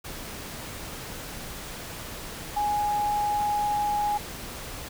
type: tone in noise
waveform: sine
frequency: 830.6 Hz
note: G#5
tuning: in tune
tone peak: -23 dBFS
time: 2.56-4.18 s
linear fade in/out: 10 ms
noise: pink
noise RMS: -38 dBFS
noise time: 0.04-4.89 s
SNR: +12 dB
effects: none

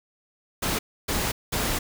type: noise bursts at uneven times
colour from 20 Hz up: pink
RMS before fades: -26 dBFS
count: 3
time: 0.62-0.79 / 1.08-1.32 / 1.52-1.79 s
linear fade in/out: 10 ms
effects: none

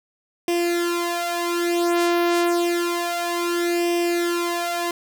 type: tone with flanger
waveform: sawtooth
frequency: 345.5 Hz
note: F4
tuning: 19 cents flat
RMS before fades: -22 dBFS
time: 0.48-4.91 s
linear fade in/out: 2 ms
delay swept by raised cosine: 0.36 to 2.96 ms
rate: 0.29 Hz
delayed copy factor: +0.8
effects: none

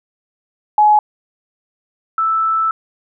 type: tone pair in turn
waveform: sine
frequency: 844 / 1318.3 Hz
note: G#5 / E6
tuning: +28 / 0 cents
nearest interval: minor sixth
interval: 772 cents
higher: second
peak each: -7 / -13 dBFS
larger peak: first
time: 0.78-0.99 / 2.18-2.71 s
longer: second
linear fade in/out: 2 ms
effects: none

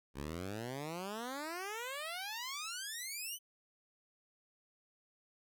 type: exponential sweep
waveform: 10% pulse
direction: up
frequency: 65.5 to 3079 Hz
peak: -32 dBFS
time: 0.14-3.39 s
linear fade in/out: 50 ms
effects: none

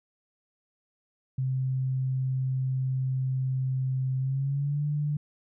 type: tone with pitch glide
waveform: sine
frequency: 130.81 to 147.68 Hz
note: C3 to D3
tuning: 0 to +10 cents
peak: -25 dBFS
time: 1.38-5.17 s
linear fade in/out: 5 ms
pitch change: +210 cents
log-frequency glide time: 4.18-4.85 s
effects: none

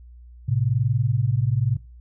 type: tone pair together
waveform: sine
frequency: 110 / 130.91 Hz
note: A2 / C3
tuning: 0 / +1 cents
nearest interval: minor third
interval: 301 cents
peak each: -21 dBFS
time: 0.48-1.77 s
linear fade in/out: 10 ms
effects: noise-tail reverb RT60 0.3 s tail -22 dB re dry + added 60 Hz sine -42 dBFS peak until 2 s

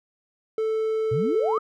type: tone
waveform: triangle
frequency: 440 Hz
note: A4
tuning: in tune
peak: -20 dBFS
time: 0.58-1.58 s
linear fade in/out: 2 ms
type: exponential sweep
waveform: sine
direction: up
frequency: 110.3 to 1318.5 Hz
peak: -24 dBFS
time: 1.11-1.59 s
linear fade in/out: 10 ms
effects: none

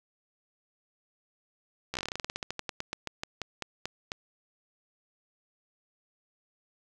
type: slowing click train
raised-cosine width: 0.2 ms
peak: -16 dBFS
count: 26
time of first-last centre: 1.94-4.119 s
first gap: 14 ms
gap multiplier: 1.13
effects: none

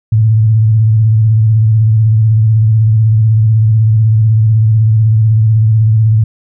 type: tone with vibrato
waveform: sine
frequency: 110 Hz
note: A2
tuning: in tune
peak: -5 dBFS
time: 0.12-6.24 s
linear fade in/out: 5 ms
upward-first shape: square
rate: 16 Hz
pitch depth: 44 cents each way
effects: none

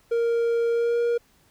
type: tone with pitch glide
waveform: triangle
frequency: 466.2 to 472.7 Hz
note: A#4 to A#4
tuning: 0 to +24 cents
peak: -18 dBFS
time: 0.11-1.18 s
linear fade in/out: 10 ms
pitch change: +24 cents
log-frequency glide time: 0.71-0.99 s
effects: pink hiss -61 dBFS RMS until 1.5 s

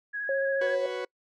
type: tone with vibrato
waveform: sine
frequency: 1661.2 Hz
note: G#6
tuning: in tune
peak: -30 dBFS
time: 0.13-0.76 s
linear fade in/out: 20 ms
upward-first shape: square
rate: 14 Hz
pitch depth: 17 cents each way
type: tone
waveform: sine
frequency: 545 Hz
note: C#5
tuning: 29 cents flat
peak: -25 dBFS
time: 0.29-0.86 s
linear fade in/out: 2 ms
type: chord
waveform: 40% pulse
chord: F# suspended fourth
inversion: none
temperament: equal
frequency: 370 / 493.9 / 554.4 Hz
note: F#4 / B4 / C#5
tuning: 0 / 0 / 0 cents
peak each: -35 / -33 / -37 dBFS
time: 0.61-1.05 s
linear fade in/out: 5 ms
effects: noise-tail reverb RT60 0.1 s tail -26 dB re dry + low-pass 4000 Hz 12 dB/octave

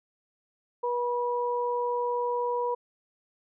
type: tone pair together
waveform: sine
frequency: 484.3 / 972 Hz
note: B4 / B5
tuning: -34 / -28 cents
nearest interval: octave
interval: 1206 cents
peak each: -28 / -29 dBFS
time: 0.83-2.75 s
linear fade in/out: 10 ms
effects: none

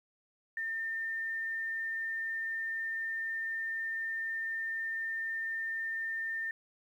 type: tone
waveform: sine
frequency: 1806 Hz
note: A6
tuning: 45 cents sharp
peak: -33 dBFS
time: 0.57-6.51 s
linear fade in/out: 2 ms
effects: 11-bit

